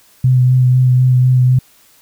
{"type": "tone with vibrato", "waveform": "sine", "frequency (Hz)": 127.1, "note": "C3", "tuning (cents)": -50, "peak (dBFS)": -7, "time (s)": [0.24, 1.59], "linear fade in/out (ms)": 5, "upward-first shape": "sine", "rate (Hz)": 4, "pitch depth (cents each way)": 17, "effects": ["white hiss -49 dBFS RMS until 2.01 s"]}